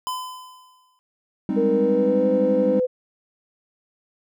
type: tone with exponential decay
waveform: square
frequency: 1015 Hz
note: B5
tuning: 47 cents sharp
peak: -24 dBFS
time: 0.07-0.99 s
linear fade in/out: 0 ms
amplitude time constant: 200 ms
type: chord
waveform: triangle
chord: Ab major seventh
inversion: third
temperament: equal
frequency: 196 / 207.7 / 261.6 / 311.1 Hz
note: G3 / Ab3 / C4 / Eb4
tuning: 0 / 0 / 0 / 0 cents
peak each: -24 dBFS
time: 1.49-2.8 s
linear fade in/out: 2 ms
type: tone with pitch glide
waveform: sine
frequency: 466.2 to 505.5 Hz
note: A#4 to B4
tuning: 0 to +40 cents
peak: -18 dBFS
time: 1.56-2.87 s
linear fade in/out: 20 ms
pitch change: +140 cents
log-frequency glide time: 1.71-2.27 s
effects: none